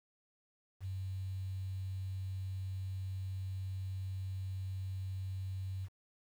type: tone with quantisation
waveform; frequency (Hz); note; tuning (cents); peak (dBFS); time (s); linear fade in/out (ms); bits
sine; 94.9; F#2; +44; -37; 0.8-5.89; 50; 10
effects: none